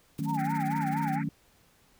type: noise with tremolo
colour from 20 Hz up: white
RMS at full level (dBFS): -48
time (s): 0.18-1.16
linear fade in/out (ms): 2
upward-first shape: sine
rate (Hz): 19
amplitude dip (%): 90
type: chord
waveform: sine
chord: D# half-diminished seventh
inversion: none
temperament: equal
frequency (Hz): 155.56 / 185 / 220 / 277.2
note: D#3 / F#3 / A3 / C#4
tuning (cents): 0 / 0 / 0 / 0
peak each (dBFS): -32 / -37 / -35 / -34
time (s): 0.19-1.29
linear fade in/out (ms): 2
type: tone with vibrato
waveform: sine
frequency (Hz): 843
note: G#5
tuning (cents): +26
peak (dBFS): -30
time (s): 0.25-1.22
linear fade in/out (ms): 50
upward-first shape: sine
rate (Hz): 4.3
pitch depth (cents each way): 170
type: band-pass noise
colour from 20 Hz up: white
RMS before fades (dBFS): -43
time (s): 0.37-1.24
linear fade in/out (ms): 10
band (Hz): 1300 to 2300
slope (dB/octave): 96
effects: pink hiss -63 dBFS RMS until 1.99 s

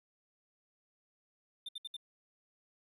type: tone bursts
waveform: triangle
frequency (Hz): 3588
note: A7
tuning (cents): +33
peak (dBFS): -38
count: 4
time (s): 1.66-1.967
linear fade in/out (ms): 5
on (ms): 28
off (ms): 65
effects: none

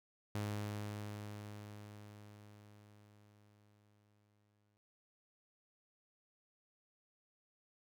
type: tone with exponential decay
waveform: sawtooth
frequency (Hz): 104.2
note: G#2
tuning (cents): +6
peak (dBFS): -33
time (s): 0.35-4.77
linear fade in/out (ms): 0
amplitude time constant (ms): 960
effects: none

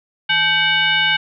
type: tone with frequency modulation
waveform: sine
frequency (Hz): 2252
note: C#7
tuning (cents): +27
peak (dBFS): -13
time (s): 0.29-1.17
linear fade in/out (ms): 10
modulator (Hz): 697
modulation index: 1.6
effects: none

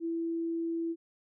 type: tone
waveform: sine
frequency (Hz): 332.3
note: E4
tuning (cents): +14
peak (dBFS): -30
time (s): 0-0.96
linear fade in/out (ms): 50
effects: none

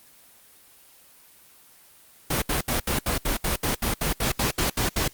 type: noise bursts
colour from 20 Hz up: pink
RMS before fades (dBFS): -24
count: 15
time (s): 2.3-5.08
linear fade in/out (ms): 5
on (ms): 120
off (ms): 70
effects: white hiss -53 dBFS RMS until 5.13 s + Opus 24 kbps

